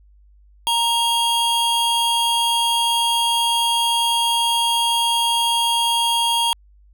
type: tone pair together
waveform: square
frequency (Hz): 932.3 / 3266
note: A#5 / G#7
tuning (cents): 0 / -30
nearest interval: octave + minor seventh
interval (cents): 2170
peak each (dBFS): -20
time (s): 0.67-6.53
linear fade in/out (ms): 0
effects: added 50 Hz sine -48 dBFS peak until 6.93 s